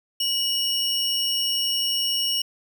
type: tone pair together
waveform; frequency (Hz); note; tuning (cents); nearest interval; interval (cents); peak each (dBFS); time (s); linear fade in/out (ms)
square; 2922 / 5511; F#7 / F8; -22 / -24; major seventh; 1098; -25; 0.2-2.42; 5
effects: none

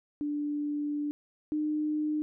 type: tone pair in turn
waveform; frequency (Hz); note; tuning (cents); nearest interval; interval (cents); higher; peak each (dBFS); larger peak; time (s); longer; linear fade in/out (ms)
sine; 293.7 / 303.5; D4 / D#4; 0 / -43; minor second; 57; second; -29 / -27; second; 0.21-1.11 / 1.52-2.22; first; 0
effects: none

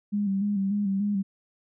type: tone with vibrato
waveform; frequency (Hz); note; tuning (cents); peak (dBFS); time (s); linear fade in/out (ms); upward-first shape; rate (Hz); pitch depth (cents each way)
sine; 200; G3; +35; -23; 0.12-1.23; 20; square; 3.4; 46
effects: none

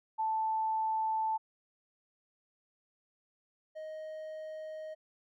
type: tone pair in turn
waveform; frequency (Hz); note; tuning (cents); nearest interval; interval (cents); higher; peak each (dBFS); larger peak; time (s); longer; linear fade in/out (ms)
sine / triangle; 880 / 625.1; A5 / D#5; 0 / +8; tritone; 592; first; -29 / -38; first; 0.18-1.38 / 3.75-4.95; neither; 20
effects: none

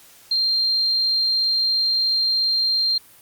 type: tone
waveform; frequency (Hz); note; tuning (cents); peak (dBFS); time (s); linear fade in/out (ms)
sine; 4181; C8; -2; -17; 0.31-2.98; 5
effects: white hiss -49 dBFS RMS until 3.21 s + Opus 48 kbps

